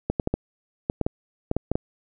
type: clicks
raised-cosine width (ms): 2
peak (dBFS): -9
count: 11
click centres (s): 0.1 / 0.198 / 0.274 / 0.34 / 0.899 / 1.013 / 1.065 / 1.514 / 1.566 / 1.716 / 1.755
effects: none